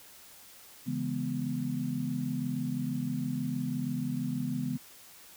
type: chord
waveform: sine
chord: C# minor seventh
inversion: none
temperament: equal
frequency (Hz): 138.59 / 164.81 / 207.7 / 246.9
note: C#3 / E3 / G#3 / B3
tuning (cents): 0 / 0 / 0 / 0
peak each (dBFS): -36 / -37 / -38 / -33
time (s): 0.86-4.78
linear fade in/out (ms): 20
effects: white hiss -53 dBFS RMS until 5.36 s